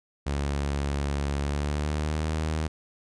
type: tone with pitch glide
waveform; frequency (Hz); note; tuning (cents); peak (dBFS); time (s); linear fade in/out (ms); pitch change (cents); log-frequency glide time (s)
sawtooth; 70.9 to 78.22; C#2 to D#2; +40 to +10; -22; 0.26-2.68; 10; +170; 1.39-2.3
effects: resampled to 22050 Hz